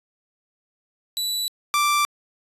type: tone pair in turn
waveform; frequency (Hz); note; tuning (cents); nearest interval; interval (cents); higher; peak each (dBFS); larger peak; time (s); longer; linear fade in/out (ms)
sawtooth; 3951 / 1174.6; B7 / D6; 0 / 0; octave + major sixth; 2100; first; -20 / -14; second; 1.17-1.48 / 1.74-2.05; neither; 0
effects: resampled to 32000 Hz